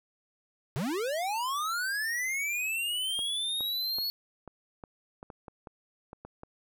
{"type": "linear sweep", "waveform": "square", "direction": "up", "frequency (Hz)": [116.54, 4412], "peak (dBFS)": -30, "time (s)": [0.76, 4.1], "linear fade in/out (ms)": 0}
{"type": "clicks", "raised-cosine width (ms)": 1, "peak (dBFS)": -29, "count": 12, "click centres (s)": [3.191, 3.607, 3.985, 4.477, 4.838, 5.229, 5.302, 5.482, 5.672, 6.131, 6.25, 6.434]}
{"effects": []}